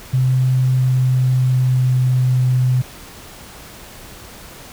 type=tone with pitch glide; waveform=sine; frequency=129 to 127.08 Hz; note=C3 to B2; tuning=-24 to +50 cents; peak=-12 dBFS; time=0.13-2.82 s; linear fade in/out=10 ms; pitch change=-26 cents; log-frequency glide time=0.59-2.47 s; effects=pink hiss -38 dBFS RMS until 4.72 s